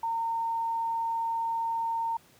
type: tone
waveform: sine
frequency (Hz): 915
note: A#5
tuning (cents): -32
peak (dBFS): -27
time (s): 0.03-2.17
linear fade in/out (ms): 5
effects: pink hiss -59 dBFS RMS until 2.39 s + high-pass 80 Hz 12 dB/octave